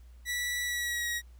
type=tone with pitch glide; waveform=sawtooth; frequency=1953 to 1901.8 Hz; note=B6 to A#6; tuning=-20 to +34 cents; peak=-27 dBFS; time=0.25-1.22 s; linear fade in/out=50 ms; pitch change=-46 cents; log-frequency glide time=0.63-1.07 s; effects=added 60 Hz sine -49 dBFS peak until 1.39 s + pink hiss -68 dBFS RMS until 1.39 s